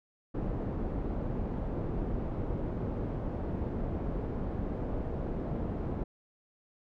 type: low-pass noise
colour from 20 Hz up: pink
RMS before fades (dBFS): -34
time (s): 0.34-6.04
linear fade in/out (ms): 10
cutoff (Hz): 540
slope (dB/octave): 12
effects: none